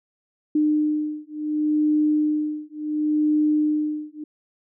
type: beating tone pair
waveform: sine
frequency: 302.5 / 303.2 Hz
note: D#4 / D#4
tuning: -49 / -45 cents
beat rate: 0.7 Hz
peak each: -22 / -22 dBFS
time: 0.55-4.24 s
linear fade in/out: 5 ms
effects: none